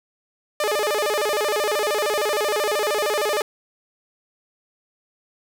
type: tone with vibrato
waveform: sawtooth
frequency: 503 Hz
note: B4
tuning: 32 cents sharp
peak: -16 dBFS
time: 0.6-3.42 s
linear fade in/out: 2 ms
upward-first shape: square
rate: 13 Hz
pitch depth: 300 cents each way
effects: none